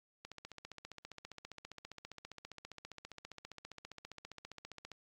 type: click train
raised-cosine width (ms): 0.2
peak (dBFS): -30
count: 71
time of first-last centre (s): 0.25-4.917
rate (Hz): 15
effects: AAC 64 kbps